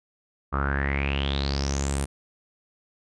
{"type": "tone with low-pass filter sweep", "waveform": "sawtooth", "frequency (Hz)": 69.4, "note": "C#2", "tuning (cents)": 3, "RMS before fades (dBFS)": -26, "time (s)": [0.52, 2.06], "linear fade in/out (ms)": 20, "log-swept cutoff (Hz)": [1200, 9600], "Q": 9.1, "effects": []}